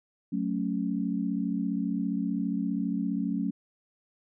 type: chord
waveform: sine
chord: F# minor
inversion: none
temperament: equal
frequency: 185 / 220 / 277.2 Hz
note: F#3 / A3 / C#4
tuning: 0 / 0 / 0 cents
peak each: -31 dBFS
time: 0.32-3.51 s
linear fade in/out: 10 ms
effects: none